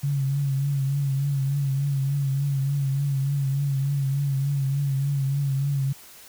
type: tone with vibrato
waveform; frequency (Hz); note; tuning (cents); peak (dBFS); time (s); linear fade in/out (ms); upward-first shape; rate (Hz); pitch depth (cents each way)
sine; 138.59; C#3; 0; -21; 0.03-5.93; 10; triangle; 3.4; 60
effects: white hiss -47 dBFS RMS until 6.28 s